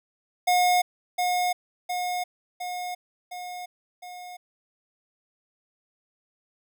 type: tone with echo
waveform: square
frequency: 720 Hz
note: F#5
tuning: 47 cents flat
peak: -19 dBFS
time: 0.47-0.82 s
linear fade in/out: 10 ms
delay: 710 ms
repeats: 5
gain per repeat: -4 dB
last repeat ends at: 4.37 s
effects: none